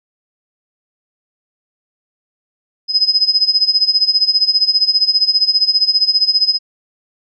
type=tone with tremolo; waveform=sine; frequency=5050 Hz; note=D#8; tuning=25 cents sharp; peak=-7 dBFS; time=2.88-6.59 s; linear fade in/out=50 ms; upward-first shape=sine; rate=15 Hz; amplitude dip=85%; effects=none